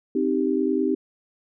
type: chord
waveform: sine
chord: C minor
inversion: none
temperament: equal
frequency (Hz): 261.6 / 311.1 / 392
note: C4 / Eb4 / G4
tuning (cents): 0 / 0 / 0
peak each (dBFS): -24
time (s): 0.15-0.95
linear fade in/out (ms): 5
effects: none